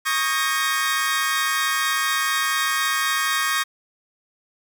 sawtooth chord, Eb dominant seventh, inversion third, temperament equal with one note detuned, 1108.7 / 1244.5 / 1604.6 / 1864.7 Hz, Db6 / Eb6 / G6 / Bb6, 0 / 0 / +40 / 0 cents, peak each -22 / -23 / -23 / -21 dBFS, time 0.05-3.64 s, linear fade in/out 20 ms, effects none

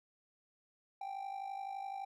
triangle tone with amplitude modulation, 784 Hz, G5, in tune, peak -35 dBFS, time 1.01-2.05 s, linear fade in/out 5 ms, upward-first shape sine, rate 51.8 Hz, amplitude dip 70%, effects none

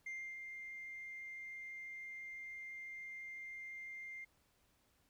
sine tone with ADSR envelope, 2102 Hz, C7, 7 cents sharp, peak -39 dBFS, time 0.06-4.25 s, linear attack 7 ms, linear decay 290 ms, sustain -6 dB, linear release 12 ms, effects tanh soft clip ceiling -41 dBFS + pink hiss -75 dBFS RMS until 5.09 s

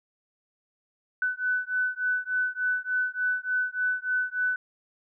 sine beating tone pair, 1498 / 1501.4 Hz, F#6 / F#6, +21 / +25 cents, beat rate 3.4 Hz, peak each -28 dBFS, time 1.22-4.56 s, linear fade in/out 2 ms, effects none

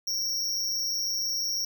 square tone with amplitude modulation, 5588 Hz, F8, in tune, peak -23 dBFS, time 0.07-1.65 s, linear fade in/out 5 ms, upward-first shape sine, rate 202 Hz, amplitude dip 100%, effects none

